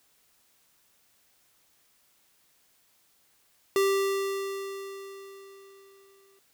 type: tone with exponential decay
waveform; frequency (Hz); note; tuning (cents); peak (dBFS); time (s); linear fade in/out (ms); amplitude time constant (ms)
square; 392; G4; 0; -21; 3.76-6.39; 1; 570
effects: white hiss -66 dBFS RMS until 6.53 s